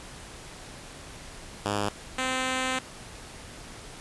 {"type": "tone pair in turn", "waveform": "5% pulse", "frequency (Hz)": [102.7, 258.8], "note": ["G#2", "C4"], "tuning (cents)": [-19, -19], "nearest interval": "octave + major third", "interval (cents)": 1600, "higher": "second", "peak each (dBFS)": -15, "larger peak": "neither", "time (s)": [[1.65, 1.89], [2.18, 2.79]], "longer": "second", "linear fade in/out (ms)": 5, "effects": ["pink hiss -44 dBFS RMS until 4 s", "resampled to 24000 Hz"]}